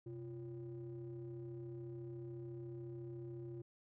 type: ring-modulated tone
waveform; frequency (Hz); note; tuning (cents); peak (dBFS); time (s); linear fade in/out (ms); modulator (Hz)
triangle; 110; A2; 0; -40; 0.06-3.62; 5; 237
effects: none